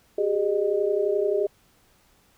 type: tone cluster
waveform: sine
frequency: 381.4 / 412.9 / 613 Hz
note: G4 / G#4 / D#5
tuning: -47 / -10 / -26 cents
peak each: -26 / -23 / -27 dBFS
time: 0.18-1.47 s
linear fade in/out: 5 ms
effects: pink hiss -61 dBFS RMS until 2.37 s